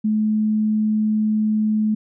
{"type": "tone", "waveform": "sine", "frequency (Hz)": 214.9, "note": "A3", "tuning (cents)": -41, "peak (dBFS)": -16, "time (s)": [0.04, 1.95], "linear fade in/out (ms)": 10, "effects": []}